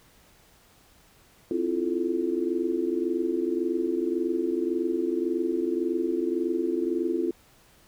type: chord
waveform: sine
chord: F major seventh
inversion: second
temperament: just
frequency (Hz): 261.9 / 327.4 / 349.2 / 436.5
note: C4 / E4 / F4 / A4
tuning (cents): +2 / -12 / 0 / -14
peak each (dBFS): -32 / -29 / -27 / -33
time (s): 1.51-7.31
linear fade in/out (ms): 2
effects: pink hiss -58 dBFS RMS until 7.87 s